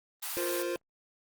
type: high-pass noise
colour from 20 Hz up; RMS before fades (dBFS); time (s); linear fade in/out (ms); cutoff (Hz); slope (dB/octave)
white; -36; 0.22-0.63; 10; 710; 48
type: chord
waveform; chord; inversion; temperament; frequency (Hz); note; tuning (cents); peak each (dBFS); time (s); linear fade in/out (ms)
square; F suspended fourth; none; equal; 349.2 / 466.2 / 523.3; F4 / Bb4 / C5; 0 / 0 / 0; -34 / -40 / -36; 0.37-0.76; 0
effects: Opus 24 kbps